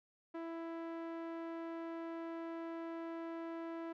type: tone with low-pass filter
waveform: sawtooth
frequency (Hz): 331.1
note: E4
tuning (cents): +8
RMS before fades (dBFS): -44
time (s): 0.34-3.93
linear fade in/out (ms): 10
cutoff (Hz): 1500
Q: 0.75
effects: none